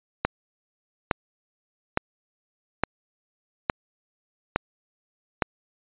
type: click train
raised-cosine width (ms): 0.5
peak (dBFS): -5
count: 7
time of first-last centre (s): 0.25-5.422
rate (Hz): 1.16
effects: resampled to 8000 Hz